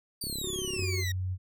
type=exponential sweep; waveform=20% pulse; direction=down; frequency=4699 to 1864.7 Hz; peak=-28 dBFS; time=0.21-1.12 s; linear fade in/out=5 ms
type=click train; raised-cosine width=3 ms; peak=-27 dBFS; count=21; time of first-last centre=0.24-0.823 s; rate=34.3 Hz
type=tone with tremolo; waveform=triangle; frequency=371.4 Hz; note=F#4; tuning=7 cents sharp; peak=-30 dBFS; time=0.43-1.04 s; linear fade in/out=20 ms; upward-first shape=triangle; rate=20 Hz; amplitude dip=80%
type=tone; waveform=sine; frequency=92.5 Hz; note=F#2; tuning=in tune; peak=-29 dBFS; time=0.77-1.38 s; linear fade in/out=50 ms
effects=none